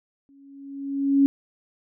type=tone with exponential growth; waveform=sine; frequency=277.2 Hz; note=C#4; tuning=in tune; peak=-12 dBFS; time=0.29-1.26 s; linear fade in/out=0 ms; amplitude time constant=210 ms; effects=none